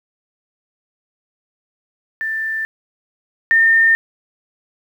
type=tone pair in turn; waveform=sine; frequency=1776 / 1814.4 Hz; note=A6 / A#6; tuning=+16 / -47 cents; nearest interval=unison; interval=37 cents; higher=second; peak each=-19 / -9 dBFS; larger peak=second; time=2.21-2.65 / 3.51-3.95 s; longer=neither; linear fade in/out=0 ms; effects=8-bit